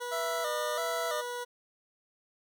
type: tone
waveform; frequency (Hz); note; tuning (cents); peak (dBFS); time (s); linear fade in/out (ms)
20% pulse; 487.4; B4; -23; -30; 0-1.45; 20
type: tone with vibrato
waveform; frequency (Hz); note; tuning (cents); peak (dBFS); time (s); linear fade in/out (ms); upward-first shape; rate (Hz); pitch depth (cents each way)
25% pulse; 634; D#5; +32; -28; 0.11-1.22; 20; square; 1.5; 80
effects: none